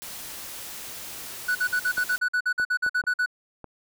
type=noise; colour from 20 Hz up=white; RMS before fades=-38 dBFS; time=0.02-2.18 s; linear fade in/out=0 ms
type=tone bursts; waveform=triangle; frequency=1480 Hz; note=F#6; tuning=in tune; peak=-19 dBFS; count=15; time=1.48-3.261 s; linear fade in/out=10 ms; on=73 ms; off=49 ms
type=clicks; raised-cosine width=1 ms; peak=-25 dBFS; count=5; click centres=1.98 / 2.598 / 2.864 / 3.039 / 3.643 s
effects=none